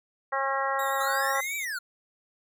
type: harmonic tone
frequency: 271.4 Hz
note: C#4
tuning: 36 cents flat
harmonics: 2 / 3 / 4 / 5 / 6 / 7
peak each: -32 / -31 / -30 / -33 / -36 / -34 dBFS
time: 0.32-1.41 s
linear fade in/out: 10 ms
type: tone with vibrato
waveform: 5% pulse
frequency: 3729 Hz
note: A#7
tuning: in tune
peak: -31 dBFS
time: 0.79-1.65 s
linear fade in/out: 2 ms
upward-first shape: sine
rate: 8.2 Hz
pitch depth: 40 cents each way
type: linear two-way sweep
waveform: square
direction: up then down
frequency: 1270 to 2349 to 1373 Hz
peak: -31 dBFS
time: 1-1.79 s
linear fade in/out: 10 ms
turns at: 1.57 s
effects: none